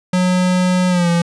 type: tone with pitch glide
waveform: square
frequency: 182.2 to 170.98 Hz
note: F#3 to F3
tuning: -26 to -36 cents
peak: -13 dBFS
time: 0.13-1.22 s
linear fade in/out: 5 ms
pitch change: -110 cents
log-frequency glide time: 0.89-1.09 s
effects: resampled to 22050 Hz